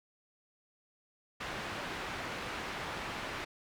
white low-pass noise, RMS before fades -40 dBFS, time 1.4-3.45 s, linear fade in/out 10 ms, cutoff 2100 Hz, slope 12 dB/octave, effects none

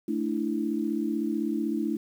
sine chord, A suspended fourth, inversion none, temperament equal, 220 / 293.7 / 329.6 Hz, A3 / D4 / E4, 0 / 0 / 0 cents, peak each -30 dBFS, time 0.08-1.97 s, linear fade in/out 5 ms, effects 9-bit

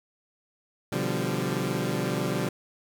20% pulse chord, G dominant seventh, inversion first, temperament equal with one note detuned, 125.19 / 146.83 / 174.61 / 196 Hz, B2 / D3 / F3 / G3, +24 / 0 / 0 / 0 cents, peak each -27 dBFS, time 0.92-2.49 s, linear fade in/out 5 ms, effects none

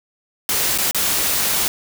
white noise with dropouts, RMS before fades -19 dBFS, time 0.49-1.68 s, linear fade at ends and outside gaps 1 ms, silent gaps 0.777-0.785 / 0.911-0.946 s, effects none

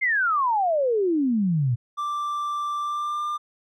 sine exponential sweep, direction down, 2152 to 113.8 Hz, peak -19 dBFS, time 0.01-1.76 s, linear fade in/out 20 ms
triangle tone with pitch glide, 1176 to 1197.2 Hz, D6 to D6, +2 to +33 cents, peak -23 dBFS, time 1.97-3.38 s, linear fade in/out 20 ms, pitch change +31 cents, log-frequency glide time 2.81-3.26 s
effects none

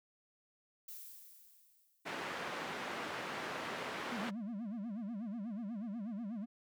violet noise with exponential decay, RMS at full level -47 dBFS, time 0.88-2.45 s, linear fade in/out 5 ms, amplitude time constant 340 ms
white band-pass noise, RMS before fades -42 dBFS, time 2.05-4.31 s, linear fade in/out 20 ms, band 180 to 1800 Hz, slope 12 dB/octave
triangle tone with vibrato, 216.8 Hz, A3, 25 cents flat, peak -37 dBFS, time 4.11-6.46 s, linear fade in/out 20 ms, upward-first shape sine, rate 8.2 Hz, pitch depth 200 cents each way
effects none

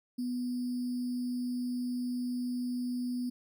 sine tone with sample-and-hold, 246.9 Hz, B3, in tune, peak -31 dBFS, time 0.18-3.3 s, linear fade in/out 10 ms, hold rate 4900 Hz, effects none

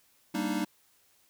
square chord, Eb major seventh, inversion first, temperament equal, 196 / 233.1 / 293.7 / 311.1 Hz, G3 / Bb3 / D4 / Eb4, 0 / 0 / 0 / 0 cents, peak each -35 / -36 / -36 / -34 dBFS, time 0.34-0.65 s, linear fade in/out 10 ms, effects white hiss -66 dBFS RMS until 1.29 s

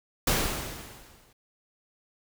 pink noise with exponential decay, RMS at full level -22 dBFS, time 0.27-1.33 s, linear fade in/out 5 ms, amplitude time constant 230 ms, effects none

